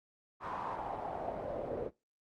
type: noise with band-pass filter sweep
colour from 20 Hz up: brown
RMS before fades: -39 dBFS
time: 0.4-1.91 s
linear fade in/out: 50 ms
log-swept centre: 1100 to 480 Hz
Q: 4
effects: noise-tail reverb RT60 0.2 s tail -19 dB re dry + Opus 48 kbps